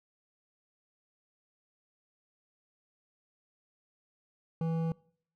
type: tone with hard clipping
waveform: sine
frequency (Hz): 163.8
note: E3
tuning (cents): -11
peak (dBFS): -31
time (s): 4.61-4.92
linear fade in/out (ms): 2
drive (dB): 11
effects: noise-tail reverb RT60 0.6 s tail -24 dB re dry